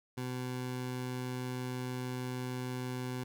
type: tone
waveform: 20% pulse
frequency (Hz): 126.4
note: B2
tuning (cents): +41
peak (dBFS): -31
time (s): 0.17-3.24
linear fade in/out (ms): 10
effects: none